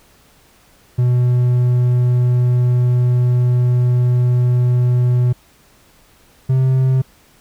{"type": "tone pair in turn", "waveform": "triangle", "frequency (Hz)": [123.47, 130.81], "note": ["B2", "C3"], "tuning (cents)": [0, 0], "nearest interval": "minor second", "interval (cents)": 100, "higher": "second", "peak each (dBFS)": -9, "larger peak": "neither", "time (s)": [[0.98, 5.33], [6.49, 7.02]], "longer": "first", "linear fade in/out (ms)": 10, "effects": ["pink hiss -51 dBFS RMS until 7.4 s"]}